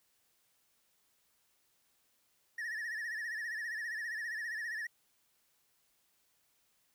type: tone with vibrato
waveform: triangle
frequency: 1806 Hz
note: A6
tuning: 45 cents sharp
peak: -35 dBFS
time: 2.58-4.87 s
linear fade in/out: 5 ms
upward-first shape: sine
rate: 15 Hz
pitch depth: 100 cents each way
effects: white hiss -74 dBFS RMS until 6.94 s